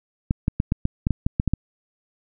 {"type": "clicks", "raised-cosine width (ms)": 5, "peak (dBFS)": -7, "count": 11, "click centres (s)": [0.309, 0.481, 0.601, 0.721, 0.854, 1.069, 1.107, 1.265, 1.399, 1.477, 1.536], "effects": []}